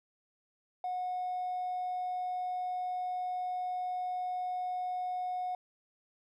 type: tone with hard clipping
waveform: sine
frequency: 729 Hz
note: F#5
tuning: 26 cents flat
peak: -33 dBFS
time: 0.84-5.55 s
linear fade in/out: 2 ms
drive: 1 dB
effects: none